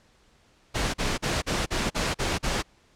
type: noise bursts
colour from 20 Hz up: pink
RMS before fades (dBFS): -26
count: 8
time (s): 0.74-2.627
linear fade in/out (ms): 20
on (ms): 200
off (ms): 41
effects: pink hiss -61 dBFS RMS until 2.95 s + low-pass 7000 Hz 12 dB/octave